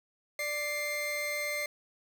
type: tone pair together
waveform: 40% pulse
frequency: 588.7 / 2098 Hz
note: D5 / C7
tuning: +4 / +4 cents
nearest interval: octave + minor seventh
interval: 2200 cents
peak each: -36 / -32 dBFS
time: 0.39-1.66 s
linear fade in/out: 2 ms
effects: none

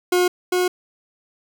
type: tone pair in turn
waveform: 40% pulse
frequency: 359.4 / 362.1 Hz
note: F4 / F#4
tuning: +50 / -37 cents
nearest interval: unison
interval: 13 cents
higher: second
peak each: -14 / -16 dBFS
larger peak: first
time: 0.12-0.28 / 0.52-0.68 s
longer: neither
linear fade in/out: 5 ms
effects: none

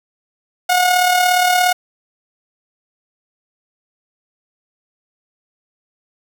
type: tone with amplitude modulation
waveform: sawtooth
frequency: 724 Hz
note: F#5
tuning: 38 cents flat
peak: -6 dBFS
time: 0.69-1.73 s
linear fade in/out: 10 ms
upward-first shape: sine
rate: 37.1 Hz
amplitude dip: 45%
effects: none

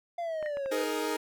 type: exponential sweep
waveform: triangle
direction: down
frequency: 698.5 to 493.9 Hz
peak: -29 dBFS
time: 0.18-0.84 s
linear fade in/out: 5 ms
type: clicks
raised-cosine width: 0.5 ms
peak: -27 dBFS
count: 3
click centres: 0.427 / 0.571 / 0.66 s
type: tone with exponential decay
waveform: sine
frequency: 1874 Hz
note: A#6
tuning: 9 cents sharp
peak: -32 dBFS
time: 0.46-0.53 s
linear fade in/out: 0 ms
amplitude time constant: 15 ms
type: chord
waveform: sawtooth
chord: D# suspended fourth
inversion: none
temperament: equal with one note detuned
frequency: 311.1 / 419.2 / 466.2 Hz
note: D#4 / G#4 / A#4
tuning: 0 / +16 / 0 cents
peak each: -30 dBFS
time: 0.71-1.17 s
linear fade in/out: 10 ms
effects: none

